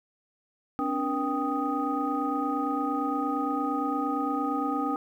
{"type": "tone cluster", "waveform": "sine", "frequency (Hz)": [260.6, 289.3, 478.2, 789, 1246], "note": ["C4", "D4", "A#4", "G5", "D#6"], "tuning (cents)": [-7, -26, 44, 11, 2], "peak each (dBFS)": [-33, -29, -37, -32, -31], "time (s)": [0.79, 4.96], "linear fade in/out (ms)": 0, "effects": ["tanh soft clip ceiling -15 dBFS", "10-bit"]}